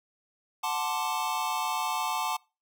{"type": "chord", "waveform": "square", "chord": "D dominant seventh", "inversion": "first", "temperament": "equal", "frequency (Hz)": [740, 880, 1046.5, 1174.7], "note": ["F#5", "A5", "C6", "D6"], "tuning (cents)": [0, 0, 0, 0], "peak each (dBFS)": [-36, -32, -35, -36], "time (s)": [0.63, 2.37], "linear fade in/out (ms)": 10, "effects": ["noise-tail reverb RT60 0.3 s tail -25 dB re dry"]}